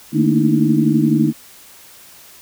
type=tone cluster; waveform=sine; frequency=152.1 / 221.7 / 233.5 / 296.8 / 320.7 Hz; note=D#3 / A3 / A#3 / D4 / E4; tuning=-39 / +13 / +3 / +18 / -48 cents; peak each=-18 dBFS; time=0.12-1.33 s; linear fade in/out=50 ms; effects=white hiss -43 dBFS RMS until 2.41 s